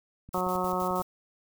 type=click train; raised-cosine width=5 ms; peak=-34 dBFS; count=9; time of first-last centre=0.29-0.998 s; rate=11.3 Hz
type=noise with tremolo; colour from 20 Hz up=blue; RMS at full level=-44 dBFS; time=0.33-1.03 s; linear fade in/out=5 ms; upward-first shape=square; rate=6.4 Hz; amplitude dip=65%
type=harmonic tone; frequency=182.6 Hz; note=F#3; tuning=23 cents flat; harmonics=1 / 2 / 3 / 4 / 5 / 6 / 7; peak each=-34 / -34 / -34 / -34 / -34 / -34 / -34 dBFS; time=0.34-1.02 s; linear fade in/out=2 ms
effects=none